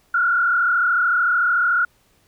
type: tone with frequency modulation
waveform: sine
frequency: 1417 Hz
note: F6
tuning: 25 cents sharp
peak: -15 dBFS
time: 0.14-1.85 s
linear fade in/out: 5 ms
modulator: 33.6 Hz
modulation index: 1.7
effects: pink hiss -60 dBFS RMS until 2.27 s